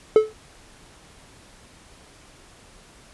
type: tone with exponential decay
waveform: triangle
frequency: 433.4 Hz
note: A4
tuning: 26 cents flat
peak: -5 dBFS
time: 0.16-0.33 s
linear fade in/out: 1 ms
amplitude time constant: 36 ms
effects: pink hiss -50 dBFS RMS until 3.13 s + resampled to 24000 Hz